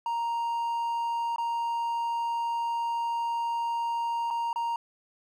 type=tone with dropouts; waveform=triangle; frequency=933 Hz; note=A#5; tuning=1 cent sharp; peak=-25 dBFS; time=0.06-4.76 s; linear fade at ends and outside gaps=2 ms; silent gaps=1.361-1.382 / 4.304-4.308 / 4.53-4.559 s; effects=none